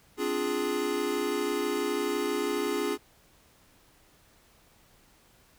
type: chord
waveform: square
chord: D half-diminished seventh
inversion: third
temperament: equal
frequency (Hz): 261.6 / 293.7 / 349.2 / 415.3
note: C4 / D4 / F4 / Ab4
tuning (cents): 0 / 0 / 0 / 0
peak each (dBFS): -37 / -35 / -34 / -31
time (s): 0.17-2.98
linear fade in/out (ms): 50
effects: pink hiss -61 dBFS RMS until 5.58 s